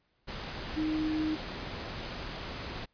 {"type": "tone in noise", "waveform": "sine", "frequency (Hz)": 311.1, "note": "D#4", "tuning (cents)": 0, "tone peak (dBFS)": -28, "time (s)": [0.76, 1.36], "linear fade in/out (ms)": 20, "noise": "pink", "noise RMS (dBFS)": -39, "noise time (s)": [0.27, 2.86], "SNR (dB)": 8, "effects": ["pink hiss -74 dBFS RMS until 2.93 s", "resampled to 11025 Hz"]}